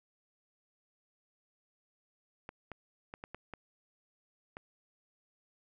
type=clicks; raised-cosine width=0.5 ms; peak=-28 dBFS; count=7; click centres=2.491 / 2.717 / 3.139 / 3.239 / 3.346 / 3.537 / 4.569 s; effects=none